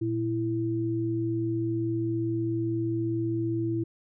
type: tone pair together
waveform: sine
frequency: 116.54 / 331.9 Hz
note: A#2 / E4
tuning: 0 / +12 cents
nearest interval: octave + tritone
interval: 1812 cents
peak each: -30 / -27 dBFS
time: 0.01-3.84 s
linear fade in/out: 10 ms
effects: none